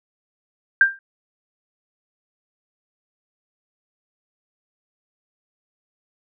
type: tone with exponential decay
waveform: sine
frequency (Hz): 1586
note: G6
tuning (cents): +20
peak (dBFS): -6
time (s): 0.81-0.99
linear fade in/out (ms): 2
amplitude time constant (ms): 37
effects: none